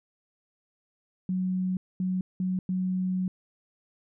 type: tone bursts at uneven times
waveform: sine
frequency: 185 Hz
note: F#3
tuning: in tune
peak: -25 dBFS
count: 4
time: 1.29-1.77 / 2-2.21 / 2.4-2.59 / 2.69-3.28 s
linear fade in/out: 2 ms
effects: none